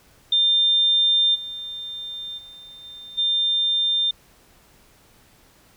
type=tone with level steps; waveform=sine; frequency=3600 Hz; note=A7; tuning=39 cents sharp; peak=-15 / -30 / -40 / -37 / -18 dBFS; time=0.32-4.11 s; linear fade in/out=5 ms; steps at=1.34 / 2.37 / 2.83 / 3.17 s; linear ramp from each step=20 ms; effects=pink hiss -55 dBFS RMS until 5.76 s